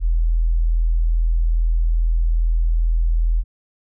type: tone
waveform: sine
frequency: 41.2 Hz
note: E1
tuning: in tune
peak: -14 dBFS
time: 0-3.44 s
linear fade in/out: 50 ms
effects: none